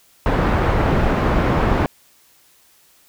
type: low-pass noise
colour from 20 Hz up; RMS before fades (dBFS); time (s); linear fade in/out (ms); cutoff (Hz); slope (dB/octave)
pink; -17; 0.26-1.86; 0; 1400; 12
effects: white hiss -54 dBFS RMS until 3.08 s